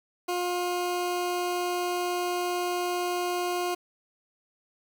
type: tone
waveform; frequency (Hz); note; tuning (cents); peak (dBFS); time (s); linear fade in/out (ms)
20% pulse; 355.5; F4; +31; -22; 0.28-3.75; 10
effects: 9-bit